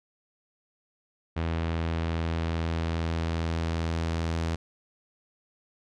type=tone with low-pass filter sweep; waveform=sawtooth; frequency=82.41 Hz; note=E2; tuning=in tune; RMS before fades=-29 dBFS; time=1.36-4.56 s; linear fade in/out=10 ms; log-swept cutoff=3100 to 6100 Hz; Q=0.95; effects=none